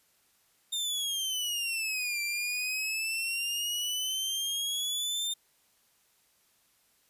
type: exponential two-way sweep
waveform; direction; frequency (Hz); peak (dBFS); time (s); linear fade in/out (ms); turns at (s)
sawtooth; down then up; 3651 to 2349 to 3627; -27; 0.72-5.34; 10; 2.21
effects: white hiss -68 dBFS RMS until 7.09 s + resampled to 32000 Hz